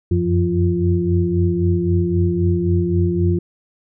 sine tone cluster, 89.9 / 93.7 / 174 / 347.7 Hz, F#2 / F#2 / F3 / F4, -49 / +22 / -6 / -8 cents, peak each -20 dBFS, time 0.11-3.39 s, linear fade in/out 5 ms, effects none

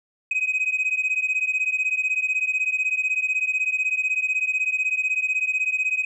sine beating tone pair, 2512 / 2528 Hz, D#7 / D#7, +16 / +27 cents, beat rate 16 Hz, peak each -22 dBFS, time 0.31-6.05 s, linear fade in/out 5 ms, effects tanh soft clip ceiling -17 dBFS

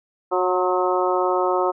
harmonic tone with a mistuned harmonic, 182.7 Hz, F#3, 22 cents flat, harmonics 2 / 3 / 4 / 5 / 6 / 7, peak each -22 / -24 / -25 / -26 / -27 / -27 dBFS, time 0.31-1.72 s, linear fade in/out 20 ms, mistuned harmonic 6, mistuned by -34 cents, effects none

